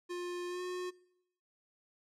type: tone with pitch glide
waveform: square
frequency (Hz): 354 to 361.9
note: F4 to F#4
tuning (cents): +23 to -38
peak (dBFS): -38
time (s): 0.09-0.91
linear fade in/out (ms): 20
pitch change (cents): +39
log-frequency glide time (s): 0.48-0.61
effects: noise-tail reverb RT60 0.8 s tail -22 dB re dry + low-pass 9000 Hz 12 dB/octave